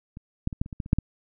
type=clicks; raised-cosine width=5 ms; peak=-27 / -12 / -22 / -12 / -27 / -23 / -17 / -27 / -6 / -12 dBFS; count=10; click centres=0.171 / 0.474 / 0.528 / 0.615 / 0.661 / 0.728 / 0.802 / 0.861 / 0.931 / 0.986 s; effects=none